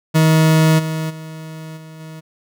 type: tone with level steps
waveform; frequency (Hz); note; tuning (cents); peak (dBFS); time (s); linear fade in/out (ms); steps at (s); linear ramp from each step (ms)
40% pulse; 158.5; D#3; +32; -9 / -19 / -29 / -34 / -31; 0.14-2.21; 20; 0.78 / 1.09 / 1.76 / 1.99; 20
effects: none